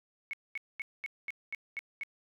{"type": "tone bursts", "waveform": "sine", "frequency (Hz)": 2205, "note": "C#7", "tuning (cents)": -10, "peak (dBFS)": -34, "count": 8, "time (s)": [0.31, 2.034], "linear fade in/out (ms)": 0, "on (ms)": 23, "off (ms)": 220, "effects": []}